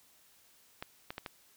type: clicks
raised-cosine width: 0.3 ms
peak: -23 dBFS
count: 4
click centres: 0.825 / 1.105 / 1.181 / 1.262 s
effects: white hiss -64 dBFS RMS until 1.56 s